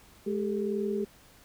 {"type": "tone cluster", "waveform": "sine", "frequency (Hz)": [211.5, 397.1, 438.5], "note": ["G#3", "G4", "A4"], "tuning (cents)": [32, 22, -6], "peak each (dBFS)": [-32, -30, -36], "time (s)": [0.26, 1.05], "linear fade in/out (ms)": 10, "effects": ["pink hiss -57 dBFS RMS until 1.44 s"]}